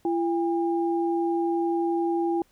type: tone pair together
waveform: sine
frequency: 338.9 / 806 Hz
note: E4 / G5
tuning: +48 / +48 cents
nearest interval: octave + minor third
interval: 1500 cents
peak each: -23 / -29 dBFS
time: 0.05-2.42 s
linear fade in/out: 2 ms
effects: pink hiss -64 dBFS RMS until 2.51 s